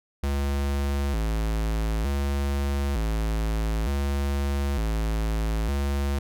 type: tone with vibrato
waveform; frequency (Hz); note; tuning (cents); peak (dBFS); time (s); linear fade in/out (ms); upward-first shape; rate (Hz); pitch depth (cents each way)
square; 61.74; B1; 0; -24; 0.23-6.19; 5; square; 0.55; 220
effects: none